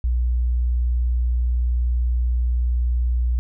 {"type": "tone", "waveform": "sine", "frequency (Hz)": 60.5, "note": "B1", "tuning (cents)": -35, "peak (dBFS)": -17, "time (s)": [0.04, 3.39], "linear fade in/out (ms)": 0, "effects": []}